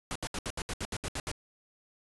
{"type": "noise bursts", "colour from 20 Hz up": "pink", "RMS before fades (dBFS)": -35, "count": 11, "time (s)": [0.11, 1.315], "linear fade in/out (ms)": 0, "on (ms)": 45, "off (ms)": 71, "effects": ["resampled to 24000 Hz"]}